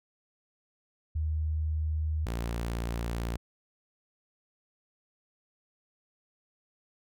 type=tone pair in turn; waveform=sine / sawtooth; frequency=77.78 / 57.95 Hz; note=D#2 / A#1; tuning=0 / -10 cents; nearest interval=perfect fourth; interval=510 cents; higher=first; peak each=-27 dBFS; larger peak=neither; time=1.15-2.26 / 2.26-3.37 s; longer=neither; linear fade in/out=10 ms; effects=none